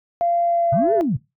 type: tone with pitch glide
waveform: sine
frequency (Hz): 689 to 676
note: F5 to E5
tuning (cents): -24 to +43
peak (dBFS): -16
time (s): 0.21-1.01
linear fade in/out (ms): 0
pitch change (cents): -33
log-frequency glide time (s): 0.44-0.88
type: linear two-way sweep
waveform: sine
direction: up then down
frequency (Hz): 107.7 to 456.1 to 107.7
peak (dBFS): -17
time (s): 0.72-1.17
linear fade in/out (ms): 10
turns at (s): 0.94
effects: noise-tail reverb RT60 0.2 s tail -18 dB re dry + tanh soft clip ceiling -8 dBFS